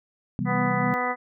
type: chord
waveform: sine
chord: C major seventh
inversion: none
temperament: equal with one note detuned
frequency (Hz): 130.81 / 164.81 / 196 / 244.5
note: C3 / E3 / G3 / B3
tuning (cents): 0 / 0 / 0 / -17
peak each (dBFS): -30 / -30 / -28 / -30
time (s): 0.39-0.94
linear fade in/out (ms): 0
type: harmonic tone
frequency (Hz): 248.3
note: B3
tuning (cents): +9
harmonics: 1 / 2 / 3 / 4 / 5 / 6 / 7 / 8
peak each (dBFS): -34 / -31 / -29 / -31 / -30 / -39 / -38 / -30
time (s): 0.45-1.16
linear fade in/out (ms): 50
effects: none